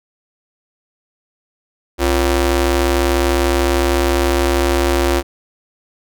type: ring-modulated tone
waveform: sawtooth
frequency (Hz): 206.1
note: G#3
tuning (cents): -13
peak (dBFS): -6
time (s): 1.98-5.23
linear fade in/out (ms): 50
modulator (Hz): 143
effects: none